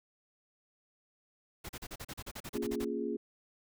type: noise bursts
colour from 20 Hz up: pink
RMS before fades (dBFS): -43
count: 14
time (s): 1.64-2.849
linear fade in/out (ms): 10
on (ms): 52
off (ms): 37
type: chord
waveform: sine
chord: Bb minor seventh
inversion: none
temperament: equal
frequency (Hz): 233.1 / 277.2 / 349.2 / 415.3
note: Bb3 / Db4 / F4 / Ab4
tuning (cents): 0 / 0 / 0 / 0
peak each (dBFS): -38 / -39 / -39 / -37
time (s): 2.54-3.17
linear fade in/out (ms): 10
effects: none